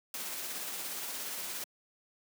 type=noise with tremolo; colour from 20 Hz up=white; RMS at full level=-38 dBFS; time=0.14-1.64 s; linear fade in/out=2 ms; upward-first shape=sine; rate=17 Hz; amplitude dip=25%; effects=high-pass 200 Hz 12 dB/octave